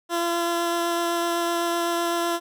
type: tone with vibrato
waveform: 15% pulse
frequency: 341.3 Hz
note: F4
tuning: 40 cents flat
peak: -16 dBFS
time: 0.09-2.4 s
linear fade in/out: 50 ms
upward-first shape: sine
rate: 7.9 Hz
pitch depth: 8 cents each way
effects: none